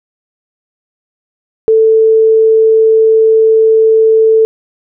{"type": "tone", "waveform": "sine", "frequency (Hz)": 442.9, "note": "A4", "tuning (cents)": 11, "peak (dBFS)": -4, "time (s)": [1.68, 4.45], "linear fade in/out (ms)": 0, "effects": []}